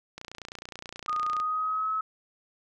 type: click train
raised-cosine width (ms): 0.2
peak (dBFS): -22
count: 37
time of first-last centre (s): 0.18-1.4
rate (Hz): 29.5
type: tone with pitch glide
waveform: sine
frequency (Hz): 1235 to 1288.9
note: D#6 to E6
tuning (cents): -13 to -39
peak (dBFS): -26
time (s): 1.08-2.01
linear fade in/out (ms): 5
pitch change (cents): +74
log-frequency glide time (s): 1.33-1.9
effects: none